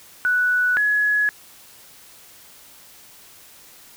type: tone pair in turn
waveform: sine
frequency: 1480 / 1687.5 Hz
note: F#6 / G#6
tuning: 0 / +27 cents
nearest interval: major second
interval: 227 cents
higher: second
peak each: -16 dBFS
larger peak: neither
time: 0.25-0.77 / 0.77-1.29 s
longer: neither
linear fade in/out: 0 ms
effects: white hiss -47 dBFS RMS until 3.96 s